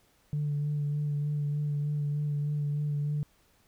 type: tone with vibrato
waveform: sine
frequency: 146.83 Hz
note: D3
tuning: in tune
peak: -26 dBFS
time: 0.33-3.23 s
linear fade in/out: 0 ms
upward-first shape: sine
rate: 3.3 Hz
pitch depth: 20 cents each way
effects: tanh soft clip ceiling -24 dBFS + pink hiss -66 dBFS RMS until 3.67 s